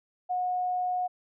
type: tone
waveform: sine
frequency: 727 Hz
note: F#5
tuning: 31 cents flat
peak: -26 dBFS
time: 0.29-1.08 s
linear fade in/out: 20 ms
effects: none